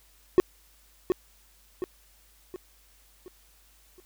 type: tone with echo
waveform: triangle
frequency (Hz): 365.7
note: F#4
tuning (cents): -20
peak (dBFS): -11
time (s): 0.38-0.4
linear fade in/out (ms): 0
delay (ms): 720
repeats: 5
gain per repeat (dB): -7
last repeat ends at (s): 4
effects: added 50 Hz sine -61 dBFS peak until 4.05 s + white hiss -61 dBFS RMS until 4.05 s